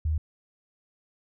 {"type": "tone", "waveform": "sine", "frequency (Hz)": 77.78, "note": "D#2", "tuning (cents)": 0, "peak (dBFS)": -23, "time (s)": [0.05, 0.18], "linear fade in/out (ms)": 5, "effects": []}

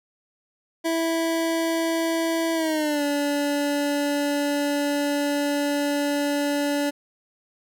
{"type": "tone with pitch glide", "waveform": "25% pulse", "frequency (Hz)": [329, 288.1], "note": ["E4", "D4"], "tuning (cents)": [-3, -33], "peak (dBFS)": -18, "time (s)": [0.84, 6.91], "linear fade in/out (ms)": 20, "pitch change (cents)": -230, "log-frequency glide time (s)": [2.54, 3.03], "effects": []}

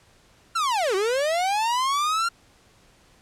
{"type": "linear two-way sweep", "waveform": "45% pulse", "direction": "down then up", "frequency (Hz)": [1396.9, 366, 1396.9], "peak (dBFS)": -21, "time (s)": [0.55, 2.29], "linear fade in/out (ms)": 10, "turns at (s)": 0.95, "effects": ["pink hiss -57 dBFS RMS until 3.21 s", "low-pass 9000 Hz 12 dB/octave"]}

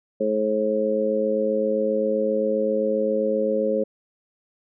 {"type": "harmonic tone", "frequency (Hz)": 107.6, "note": "A2", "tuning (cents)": -38, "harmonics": [2, 3, 4, 5], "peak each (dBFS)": [-27, -31, -25, -22], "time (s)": [0.2, 3.84], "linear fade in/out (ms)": 10, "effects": []}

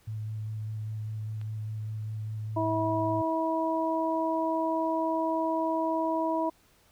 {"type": "tone with vibrato", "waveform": "sine", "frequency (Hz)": 108.3, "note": "A2", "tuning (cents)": -27, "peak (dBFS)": -32, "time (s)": [0.07, 3.22], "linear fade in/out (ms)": 10, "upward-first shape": "square", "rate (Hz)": 5, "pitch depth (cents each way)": 10}
{"type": "click", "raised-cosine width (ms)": 0.3, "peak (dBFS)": -36, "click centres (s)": 1.414}
{"type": "harmonic tone", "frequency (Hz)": 323.5, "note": "E4", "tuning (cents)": -32, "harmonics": [1, 2, 3], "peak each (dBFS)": [-30, -30, -30], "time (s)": [2.56, 6.5], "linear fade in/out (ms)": 10}
{"effects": ["pink hiss -63 dBFS RMS until 6.91 s"]}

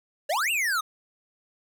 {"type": "exponential two-way sweep", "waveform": "square", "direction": "up then down", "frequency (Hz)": [541, 2877, 1216], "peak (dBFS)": -24, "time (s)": [0.29, 0.81], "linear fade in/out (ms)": 10, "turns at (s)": 0.51, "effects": []}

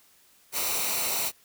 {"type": "noise with comb filter", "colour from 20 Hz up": "white", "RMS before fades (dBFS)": -28, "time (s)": [0.52, 1.32], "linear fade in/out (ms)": 50, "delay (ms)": 0.6, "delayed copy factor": -0.6, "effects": ["white hiss -60 dBFS RMS until 1.44 s"]}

